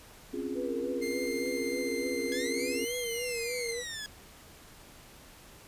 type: chord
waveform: sine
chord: Db major seventh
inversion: third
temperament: equal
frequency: 261.6 / 277.2 / 349.2 / 415.3 Hz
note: C4 / Db4 / F4 / Ab4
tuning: 0 / 0 / 0 / 0 cents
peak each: -38 dBFS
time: 0.33-2.85 s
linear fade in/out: 10 ms
type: tone with vibrato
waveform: sine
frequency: 478.9 Hz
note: A#4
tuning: 47 cents sharp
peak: -34 dBFS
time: 0.54-3.84 s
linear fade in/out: 50 ms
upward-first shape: sine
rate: 3.4 Hz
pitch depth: 64 cents each way
type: tone with pitch glide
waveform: sawtooth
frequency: 2104 to 2091 Hz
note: C7 to C7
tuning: +9 to -2 cents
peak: -34 dBFS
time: 1.01-3.74 s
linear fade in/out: 20 ms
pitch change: -11 cents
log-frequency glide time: 1.5-1.88 s
type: exponential two-way sweep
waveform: 15% pulse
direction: up then down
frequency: 1661.2 to 3322 to 1666 Hz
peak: -31 dBFS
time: 2.32-4.06 s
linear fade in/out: 0 ms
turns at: 2.96 s
effects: pink hiss -53 dBFS RMS until 5.67 s + resampled to 32000 Hz